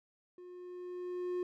triangle tone with level ramp, 358.9 Hz, F4, 47 cents sharp, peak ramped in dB -47 to -30 dBFS, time 0.38-1.43 s, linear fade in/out 2 ms, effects none

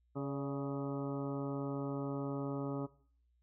harmonic tone with a mistuned harmonic, 138.9 Hz, C#3, 4 cents sharp, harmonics 1 / 2 / 3 / 4 / 5 / 6 / 7 / 8 / 9, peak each -40 / -39 / -43 / -46 / -53 / -52 / -55 / -54 / -50 dBFS, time 0.15-2.87 s, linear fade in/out 20 ms, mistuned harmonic 4, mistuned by +44 cents, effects noise-tail reverb RT60 0.5 s tail -19 dB re dry + added 60 Hz sine -70 dBFS peak until 3.42 s

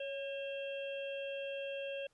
harmonic tone with a mistuned harmonic, 540 Hz, C#5, 45 cents flat, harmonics 1 / 3 / 5 / 6, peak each -39 / -53 / -46 / -51 dBFS, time 0-2.07 s, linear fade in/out 5 ms, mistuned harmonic 1, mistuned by +44 cents, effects pink hiss -75 dBFS RMS until 2.13 s + resampled to 24000 Hz

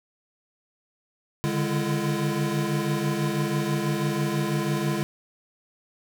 square tone cluster, 143.3 / 149.4 / 204.9 / 339.3 Hz, D3 / D3 / G#3 / F4, -42 / +30 / -23 / -50 cents, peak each -30 dBFS, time 1.44-5.03 s, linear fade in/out 0 ms, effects none

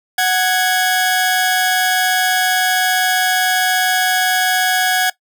sawtooth tone pair together, 740 / 1661.2 Hz, F#5 / G#6, 0 / 0 cents, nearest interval octave + major second, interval 1400 cents, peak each -12 dBFS, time 0.18-5.1 s, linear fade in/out 5 ms, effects noise-tail reverb RT60 0.1 s tail -19 dB re dry

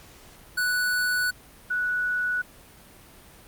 square / sine tone pair in turn, 1480 / 1473.9 Hz, F#6 / F#6, 0 / -7 cents, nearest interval unison, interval 7 cents, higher first, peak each -23 dBFS, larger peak neither, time 0.57-1.31 / 1.7-2.42 s, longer first, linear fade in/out 10 ms, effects pink hiss -50 dBFS RMS until 3.47 s + Opus 48 kbps

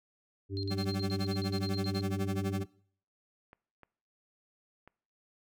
harmonic tone, 98 Hz, G2, in tune, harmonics 1 / 3 / 4, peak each -34 / -39 / -40 dBFS, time 0.49-2.66 s, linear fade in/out 50 ms
sine tone bursts, 4186 Hz, C8, in tune, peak -39 dBFS, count 14, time 0.57-2.009 s, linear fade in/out 0 ms, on 61 ms, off 45 ms
40% pulse tone with tremolo, 192.2 Hz, G3, 34 cents flat, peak -30 dBFS, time 0.7-2.64 s, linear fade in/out 20 ms, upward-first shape sine, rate 12 Hz, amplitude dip 95%
clicks, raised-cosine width 0.5 ms, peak -37 dBFS, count 3, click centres 3.531 / 3.833 / 4.876 s
effects noise-tail reverb RT60 0.6 s tail -23 dB re dry

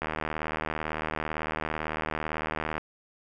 click train, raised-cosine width 0.5 ms, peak -15 dBFS, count 216, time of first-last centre 0.02-2.78 s, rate 77.9 Hz, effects none

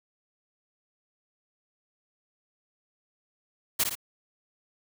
white noise with echo, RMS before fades -24 dBFS, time 3.79-3.84 s, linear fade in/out 10 ms, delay 57 ms, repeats 2, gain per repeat -5 dB, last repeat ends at 3.954 s, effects none

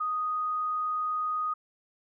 sine tone, 1244 Hz, D#6, 1 cent flat, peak -27 dBFS, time 0-1.54 s, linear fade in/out 10 ms, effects none

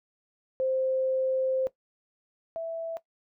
sine tone pair in turn, 523.3 / 659.3 Hz, C5 / E5, 0 / 0 cents, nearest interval major third, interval 400 cents, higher second, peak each -24 / -30 dBFS, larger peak first, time 0.6-1.67 / 2.56-2.97 s, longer first, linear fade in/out 0 ms, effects noise-tail reverb RT60 0.1 s tail -17 dB re dry

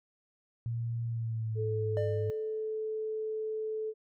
sine tone with pitch glide, 116.54 to 103.23 Hz, A#2 to G#2, 0 to -10 cents, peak -31 dBFS, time 0.66-2.3 s, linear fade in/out 0 ms, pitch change -210 cents, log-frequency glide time 1.06-2.08 s
sine tone, 435.5 Hz, A4, 18 cents flat, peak -32 dBFS, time 1.55-3.94 s, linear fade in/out 50 ms
triangle tone with exponential decay, 598 Hz, D5, 31 cents sharp, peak -28 dBFS, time 1.97-2.76 s, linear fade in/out 0 ms, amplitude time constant 170 ms
effects none

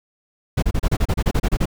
brown noise bursts, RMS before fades -17 dBFS, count 13, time 0.57-1.657 s, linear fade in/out 10 ms, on 55 ms, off 31 ms, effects none

